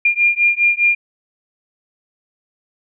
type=beating tone pair; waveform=sine; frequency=2403 / 2407.9 Hz; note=D7 / D7; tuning=+39 / +43 cents; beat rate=4.9 Hz; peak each=-15 dBFS; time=0.05-0.95 s; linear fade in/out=5 ms; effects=none